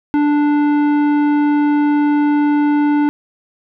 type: tone with tanh clipping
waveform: sine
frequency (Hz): 293.7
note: D4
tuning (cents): 0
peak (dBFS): -13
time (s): 0.14-3.09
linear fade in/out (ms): 0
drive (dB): 13
effects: none